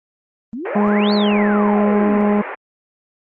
sine exponential two-way sweep, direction up then down, 208.9 to 4542 to 208.9 Hz, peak -24 dBFS, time 0.53-2.21 s, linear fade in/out 0 ms, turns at 1.13 s
pink band-pass noise, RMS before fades -28 dBFS, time 0.65-2.55 s, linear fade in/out 5 ms, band 350 to 2300 Hz, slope 48 dB/octave
harmonic tone, 207 Hz, G#3, 5 cents flat, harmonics 1 / 2 / 3 / 4 / 5, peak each -14 / -20 / -24 / -26 / -28 dBFS, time 0.75-2.42 s, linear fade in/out 10 ms
brown noise with exponential growth, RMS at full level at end -30 dBFS, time 0.81-0.89 s, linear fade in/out 2 ms, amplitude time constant 17 ms
effects Opus 24 kbps

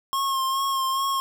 square tone with vibrato, 1076 Hz, C6, 48 cents sharp, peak -23 dBFS, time 0.13-1.2 s, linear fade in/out 0 ms, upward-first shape sine, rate 2.4 Hz, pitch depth 29 cents each way, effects none

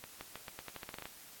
accelerating click train, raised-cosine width 0.3 ms, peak -27 dBFS, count 13, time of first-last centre 0.04-1.056 s, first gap 170 ms, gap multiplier 0.86, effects white hiss -54 dBFS RMS until 1.4 s + AAC 64 kbps

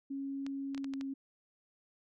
sine tone with pitch glide, 274.7 to 271.7 Hz, C#4 to C#4, -16 to -35 cents, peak -36 dBFS, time 0.1-1.14 s, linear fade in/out 10 ms, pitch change -19 cents, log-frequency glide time 0.81-0.88 s
clicks, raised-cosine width 0.2 ms, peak -29 dBFS, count 6, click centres 0.465 / 0.747 / 0.778 / 0.844 / 0.937 / 1.011 s
effects none

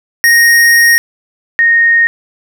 square / sine tone pair in turn, 1864.7 / 1855.1 Hz, A#6 / A#6, 0 / -9 cents, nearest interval unison, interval 9 cents, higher first, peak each -5 / -5 dBFS, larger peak neither, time 0.24-0.98 / 1.59-2.07 s, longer first, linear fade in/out 0 ms, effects none

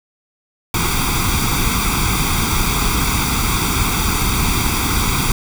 pink noise with comb filter, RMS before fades -17 dBFS, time 0.74-5.32 s, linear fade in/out 2 ms, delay 0.85 ms, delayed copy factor +0.85, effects none

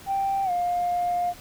sine tone with pitch glide, 784 to 706.6 Hz, G5 to F5, 0 to +20 cents, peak -21 dBFS, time 0.06-1.34 s, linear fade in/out 50 ms, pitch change -180 cents, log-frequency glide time 0.44-0.51 s, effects tanh soft clip ceiling -18 dBFS + pink hiss -46 dBFS RMS until 1.4 s

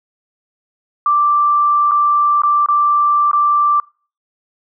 sine tone with dropouts, 1174.7 Hz, D6, in tune, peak -10 dBFS, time 1.06-3.8 s, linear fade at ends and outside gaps 2 ms, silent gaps 1.912-1.917 / 2.419-2.434 / 2.661-2.686 / 3.314-3.331 s, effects noise-tail reverb RT60 0.4 s tail -25 dB re dry

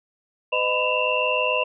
sine tone cluster, 507 / 616 / 1003 / 2676 / 2783 Hz, B4 / D#5 / B5 / E7 / F7, +45 / -17 / +26 / +25 / -7 cents, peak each -26 dBFS, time 0.52-1.64 s, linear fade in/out 10 ms, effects none

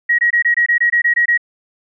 sine tone bursts, 1900 Hz, A#6, 33 cents sharp, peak -10 dBFS, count 11, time 0.09-1.377 s, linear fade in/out 10 ms, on 97 ms, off 22 ms, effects none

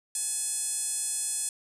5% pulse tone with band-pass filter, 852 Hz, G#5, 44 cents sharp, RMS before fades -31 dBFS, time 0.15-1.49 s, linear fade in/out 2 ms, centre 8800 Hz, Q 3.9, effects none

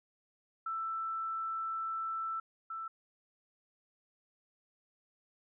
sine tone pair in turn, 1327 / 1327 Hz, E6 / E6, +11 / +11 cents, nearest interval unison, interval 0 cents, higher neither, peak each -34 / -38 dBFS, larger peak first, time 0.66-2.4 / 2.7-2.88 s, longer first, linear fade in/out 5 ms, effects none

